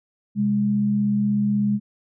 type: tone pair together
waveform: sine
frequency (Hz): 130 / 206.4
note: C3 / G#3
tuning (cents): -11 / -10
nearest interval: minor sixth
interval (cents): 801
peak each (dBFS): -28 / -18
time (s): 0.35-1.8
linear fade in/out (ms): 50
effects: none